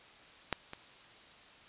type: clicks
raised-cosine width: 0.3 ms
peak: -14 / -26 dBFS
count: 2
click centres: 0.527 / 0.734 s
effects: white hiss -56 dBFS RMS until 1.68 s + resampled to 8000 Hz